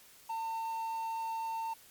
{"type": "tone with quantisation", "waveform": "triangle", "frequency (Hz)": 902, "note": "A5", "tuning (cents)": 43, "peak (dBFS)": -32, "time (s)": [0.29, 1.74], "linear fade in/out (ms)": 10, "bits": 10, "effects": ["white hiss -58 dBFS RMS until 1.9 s", "MP3 96 kbps"]}